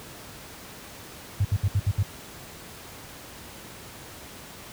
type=tone bursts; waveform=sine; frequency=99.2 Hz; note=G2; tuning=21 cents sharp; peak=-18 dBFS; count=6; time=1.4-2.028 s; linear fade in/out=5 ms; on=48 ms; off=68 ms; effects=pink hiss -43 dBFS RMS until 4.72 s + high-pass 60 Hz 12 dB/octave